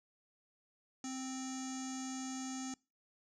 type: tone with low-pass filter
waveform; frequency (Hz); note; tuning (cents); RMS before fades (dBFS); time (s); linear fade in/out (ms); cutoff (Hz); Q
square; 261.6; C4; 0; -42; 1.04-2.74; 2; 6700; 9.7
effects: noise-tail reverb RT60 0.3 s tail -26 dB re dry